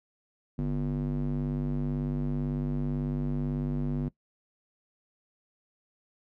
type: tone with band-pass filter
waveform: square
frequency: 49.03 Hz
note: G1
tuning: 1 cent sharp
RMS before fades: -30 dBFS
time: 0.58-4.09 s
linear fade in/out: 10 ms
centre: 200 Hz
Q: 2.5
effects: noise-tail reverb RT60 0.1 s tail -20 dB re dry